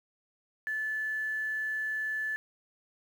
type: tone with quantisation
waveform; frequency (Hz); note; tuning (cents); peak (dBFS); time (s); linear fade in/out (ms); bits
sine; 1739; A6; -21; -30; 0.67-2.36; 0; 9
effects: none